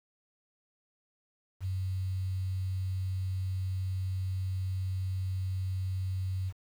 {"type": "tone with quantisation", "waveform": "sine", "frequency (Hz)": 93.9, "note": "F#2", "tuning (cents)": 26, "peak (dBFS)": -30, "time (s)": [1.6, 6.53], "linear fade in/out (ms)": 50, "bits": 9, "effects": []}